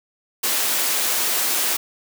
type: high-pass noise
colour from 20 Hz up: white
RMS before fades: -21 dBFS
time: 0.43-1.77 s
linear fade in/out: 10 ms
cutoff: 290 Hz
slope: 12 dB/octave
effects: none